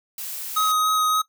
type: noise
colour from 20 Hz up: blue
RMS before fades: -32 dBFS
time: 0.18-0.72 s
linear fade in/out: 2 ms
type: tone with vibrato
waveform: square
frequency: 1261 Hz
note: D#6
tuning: 23 cents sharp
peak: -19 dBFS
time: 0.56-1.22 s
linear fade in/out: 10 ms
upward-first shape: sine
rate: 3.5 Hz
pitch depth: 10 cents each way
effects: noise-tail reverb RT60 0.1 s tail -18 dB re dry